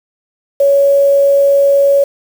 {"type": "tone with quantisation", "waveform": "sine", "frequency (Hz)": 559, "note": "C#5", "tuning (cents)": 14, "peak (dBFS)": -6, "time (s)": [0.6, 2.04], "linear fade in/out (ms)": 5, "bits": 5, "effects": []}